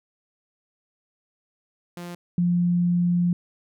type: tone pair in turn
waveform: sawtooth / sine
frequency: 174.61 / 175.24 Hz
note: F3 / F3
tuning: 0 / +6 cents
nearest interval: unison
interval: 6 cents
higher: second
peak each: -30 / -18 dBFS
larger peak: second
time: 1.97-2.15 / 2.38-3.33 s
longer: second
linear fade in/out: 2 ms
effects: none